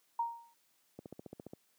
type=tone with exponential decay; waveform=sine; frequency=932.3 Hz; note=A#5; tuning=in tune; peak=-28 dBFS; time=0.19-0.54 s; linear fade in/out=5 ms; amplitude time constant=76 ms
type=click train; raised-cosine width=2 ms; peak=-31 dBFS; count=9; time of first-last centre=0.99-1.534 s; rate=14.7 Hz
effects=white hiss -73 dBFS RMS until 1.78 s + high-pass 150 Hz 12 dB/octave